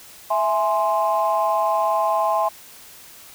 sine chord, E augmented, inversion none, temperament equal with one note detuned, 659.3 / 834.9 / 1046.5 Hz, E5 / G#5 / B#5, 0 / +9 / 0 cents, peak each -21 dBFS, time 0.3-2.49 s, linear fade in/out 10 ms, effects tanh soft clip ceiling -9 dBFS + white hiss -44 dBFS RMS until 3.34 s

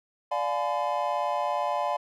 triangle chord, D diminished seventh, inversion none, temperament just, 587.3 / 704.8 / 845.8 / 1014.9 Hz, D5 / F5 / Ab5 / Cb6, 0 / +16 / +31 / +47 cents, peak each -29 dBFS, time 0.31-1.97 s, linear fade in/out 10 ms, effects none

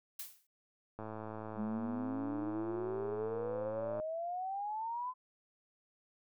blue noise with exponential decay, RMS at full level -40 dBFS, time 0.19-0.47 s, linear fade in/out 5 ms, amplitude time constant 60 ms
click train, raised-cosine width 1 ms, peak -30 dBFS, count 329, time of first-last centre 0.99-3.999 s, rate 109 Hz
sine exponential sweep, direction up, 204.9 to 1027 Hz, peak -36 dBFS, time 1.55-5.14 s, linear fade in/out 50 ms
effects none

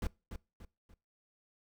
brown noise with echo, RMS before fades -34 dBFS, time 0.02-0.07 s, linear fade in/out 2 ms, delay 290 ms, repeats 3, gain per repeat -8 dB, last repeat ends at 0.94 s, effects noise-tail reverb RT60 0.3 s tail -23 dB re dry

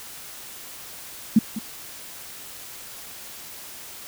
sine tone with echo, 220 Hz, A3, in tune, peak -10 dBFS, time 1.36-1.39 s, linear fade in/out 5 ms, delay 200 ms, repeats 1, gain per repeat -15 dB, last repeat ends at 1.59 s, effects white hiss -40 dBFS RMS until 4.07 s

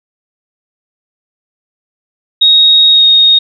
sine tone with pitch glide, 3760 to 3725 Hz, A#7 to A#7, +14 to -2 cents, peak -3 dBFS, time 2.41-3.39 s, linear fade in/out 10 ms, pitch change -16 cents, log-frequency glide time 2.9-3.05 s, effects none

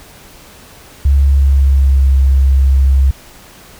sine tone with pitch glide, 69.3 to 67.25 Hz, C#2 to C2, 0 to +48 cents, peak -6 dBFS, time 1.05-3.11 s, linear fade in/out 5 ms, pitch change -52 cents, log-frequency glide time 1.26-2.06 s, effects pink hiss -39 dBFS RMS until 3.79 s

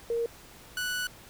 sine / sawtooth tone pair in turn, 466.2 / 1480.1 Hz, A#4 / F#6, 0 / 0 cents, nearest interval octave + minor sixth, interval 2000 cents, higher second, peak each -26 dBFS, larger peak neither, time 0.1-0.26 / 0.77-1.07 s, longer second, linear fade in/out 2 ms, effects pink hiss -51 dBFS RMS until 1.29 s

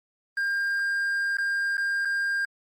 triangle tone with dropouts, 1603 Hz, G6, 38 cents sharp, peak -22 dBFS, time 0.37-2.45 s, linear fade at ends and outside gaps 2 ms, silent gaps 1.37-1.384 / 1.77-1.779 / 2.05-2.054 s, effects Opus 24 kbps

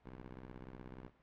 10% pulse ring-modulated tone, 63.5 Hz, B1, 49 cents sharp, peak -38 dBFS, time 0.04-1.1 s, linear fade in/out 20 ms, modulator 87 Hz, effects pink hiss -70 dBFS RMS until 1.22 s + low-pass 2000 Hz 12 dB/octave

